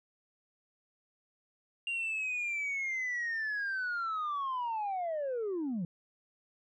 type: linear sweep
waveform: sine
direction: down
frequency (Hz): 2792 to 160.7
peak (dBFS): -30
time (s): 1.87-5.85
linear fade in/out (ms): 2
effects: tanh soft clip ceiling -30 dBFS